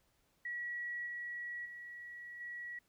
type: tone with level steps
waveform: sine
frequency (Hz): 1926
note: B6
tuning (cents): -44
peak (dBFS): -38 / -40 / -46 / -42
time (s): 0.45-2.79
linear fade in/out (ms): 5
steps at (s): 1.06 / 1.65 / 2.4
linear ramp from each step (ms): 10
effects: pink hiss -75 dBFS RMS until 2.88 s